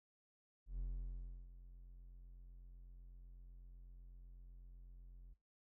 triangle tone with ADSR envelope, 44 Hz, F1, 14 cents sharp, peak -37 dBFS, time 0.66-5.34 s, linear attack 130 ms, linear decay 690 ms, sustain -15 dB, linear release 11 ms, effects noise-tail reverb RT60 0.2 s tail -18 dB re dry

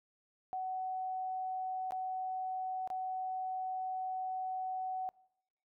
sine tone with dropouts, 749 Hz, F#5, 21 cents sharp, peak -35 dBFS, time 0.53-5.09 s, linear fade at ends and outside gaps 0 ms, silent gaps 1.908-1.921 / 2.875-2.902 s, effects noise-tail reverb RT60 0.8 s tail -24 dB re dry

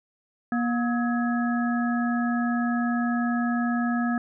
harmonic tone with a mistuned harmonic, 238.7 Hz, A#3, 41 cents sharp, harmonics 1 / 3 / 5 / 7, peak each -23 / -32 / -34 / -33 dBFS, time 0.52-4.18 s, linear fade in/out 2 ms, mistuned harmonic 5, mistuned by +120 cents, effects none

